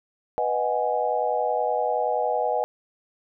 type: chord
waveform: sine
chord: G# minor seventh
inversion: first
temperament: equal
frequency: 493.9 / 622.3 / 740 / 830.6 Hz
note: B4 / D#5 / F#5 / G#5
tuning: 0 / 0 / 0 / 0 cents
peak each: -27 dBFS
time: 0.38-2.64 s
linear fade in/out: 0 ms
effects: none